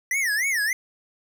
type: tone with vibrato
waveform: square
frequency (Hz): 1925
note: B6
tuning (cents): -45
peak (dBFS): -22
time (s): 0.11-0.73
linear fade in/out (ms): 2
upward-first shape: sine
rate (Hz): 3.4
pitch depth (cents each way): 260
effects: none